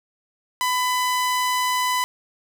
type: tone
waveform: sawtooth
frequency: 1001 Hz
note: B5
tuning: 23 cents sharp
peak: -16 dBFS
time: 0.61-2.04 s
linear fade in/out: 0 ms
effects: none